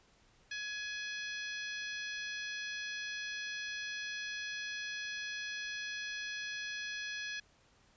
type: harmonic tone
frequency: 840 Hz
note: G#5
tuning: 19 cents sharp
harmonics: 2 / 3 / 4 / 5 / 6 / 7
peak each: -41 / -45 / -47 / -49 / -51 / -52 dBFS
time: 0.51-7.4 s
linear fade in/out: 5 ms
effects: pink hiss -67 dBFS RMS until 7.96 s + resampled to 16000 Hz